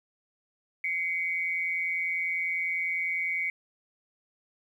sine tone pair together, 2070 / 2240 Hz, C7 / C#7, -19 / +18 cents, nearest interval minor second, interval 137 cents, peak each -31 / -29 dBFS, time 0.84-3.5 s, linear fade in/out 2 ms, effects 10-bit

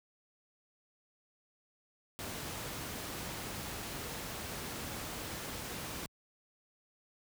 pink noise, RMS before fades -41 dBFS, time 2.19-6.06 s, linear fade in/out 0 ms, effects high-pass 60 Hz 12 dB/octave

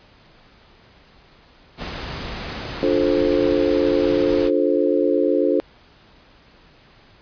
pink noise, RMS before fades -30 dBFS, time 1.77-4.51 s, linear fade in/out 50 ms
sine chord, D minor seventh, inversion none, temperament just, 293.7 / 352.4 / 440.5 / 528.6 Hz, D4 / F4 / A4 / C5, 0 / +16 / +2 / +18 cents, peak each -21 dBFS, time 2.83-5.6 s, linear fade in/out 0 ms
effects pink hiss -51 dBFS RMS until 7.21 s + resampled to 11025 Hz

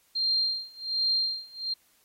sine tone with tremolo, 4186 Hz, C8, in tune, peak -22 dBFS, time 0.15-1.74 s, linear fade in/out 10 ms, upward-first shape sine, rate 1.3 Hz, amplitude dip 95%, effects white hiss -65 dBFS RMS until 2.04 s + AAC 48 kbps

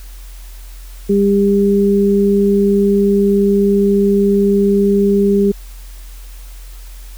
sine tone pair together, 200 / 400.3 Hz, G3 / G4, +35 / +36 cents, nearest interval octave, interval 1201 cents, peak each -12 dBFS, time 1.09-5.52 s, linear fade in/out 10 ms, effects added 43 Hz sine -30 dBFS peak until 7.17 s + white hiss -43 dBFS RMS until 7.17 s

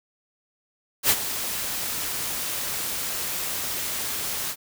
white noise with ADSR envelope, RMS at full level -17 dBFS, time 1.03-4.56 s, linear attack 69 ms, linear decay 51 ms, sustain -12 dB, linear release 59 ms, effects none

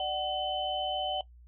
sine tone cluster, 596 / 751 / 3039 Hz, D5 / F#5 / F#7, +25 / +26 / +46 cents, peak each -36 / -32 / -34 dBFS, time 0-1.21 s, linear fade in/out 2 ms, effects noise-tail reverb RT60 0.1 s tail -17 dB re dry + added 60 Hz sine -51 dBFS peak until 1.47 s

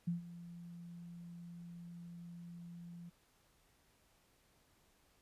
sine tone with ADSR envelope, 172 Hz, F3, 26 cents flat, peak -32 dBFS, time 0.07-3.1 s, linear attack 10 ms, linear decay 130 ms, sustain -16 dB, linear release 14 ms, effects pink hiss -72 dBFS RMS until 5.21 s + resampled to 32000 Hz

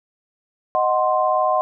sine chord, C diminished, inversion first, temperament equal, 622.3 / 740 / 1046.5 Hz, Eb5 / Gb5 / C6, 0 / 0 / 0 cents, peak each -20 dBFS, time 0.75-1.61 s, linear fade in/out 0 ms, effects none

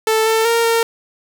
sawtooth tone with pitch steps, 440.5 / 445.6 / 463.1 / 459.1 Hz, A4 / A4 / A#4 / A#4, +2 / +22 / -11 / -26 cents, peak -9 dBFS, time 0.07-0.83 s, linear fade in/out 2 ms, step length 190 ms, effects 7-bit

